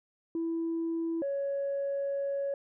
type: tone pair in turn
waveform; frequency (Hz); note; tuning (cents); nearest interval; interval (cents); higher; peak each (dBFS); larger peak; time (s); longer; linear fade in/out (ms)
sine; 330.6 / 557.4; E4 / C#5; +5 / +9; major sixth; 904; second; -28 / -28; neither; 0.35-1.22 / 1.22-2.54; second; 2
effects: tanh soft clip ceiling -26 dBFS